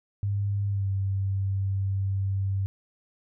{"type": "tone with pitch glide", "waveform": "sine", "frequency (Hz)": [100.7, 97.33], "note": ["G2", "G2"], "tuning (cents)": [47, -12], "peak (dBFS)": -24, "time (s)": [0.23, 2.66], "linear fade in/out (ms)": 0, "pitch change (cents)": -59, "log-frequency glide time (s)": [0.68, 0.88], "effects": []}